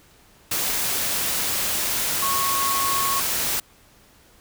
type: tone in noise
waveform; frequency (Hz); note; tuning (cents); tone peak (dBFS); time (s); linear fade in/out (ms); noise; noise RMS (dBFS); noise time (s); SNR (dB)
sine; 1100; C#6; -14; -23; 2.22-3.2; 5; white; -24; 0.51-3.6; -2
effects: pink hiss -54 dBFS RMS until 4.4 s